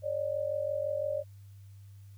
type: tone pair together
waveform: sine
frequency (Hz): 554.4 / 600.3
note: C#5 / D5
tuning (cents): 0 / +38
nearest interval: minor second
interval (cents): 138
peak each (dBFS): -33 / -32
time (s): 0.02-1.24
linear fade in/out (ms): 50
effects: added 99 Hz sine -48 dBFS peak until 2.17 s + white hiss -69 dBFS RMS until 2.17 s